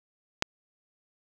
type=click; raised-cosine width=0.2 ms; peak=-6 dBFS; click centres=0.424 s; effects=none